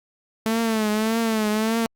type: tone with vibrato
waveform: sawtooth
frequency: 220.1 Hz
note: A3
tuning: 1 cent sharp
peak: -16 dBFS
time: 0.46-1.86 s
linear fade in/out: 0 ms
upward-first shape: triangle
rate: 1.7 Hz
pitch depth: 83 cents each way
effects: Opus 48 kbps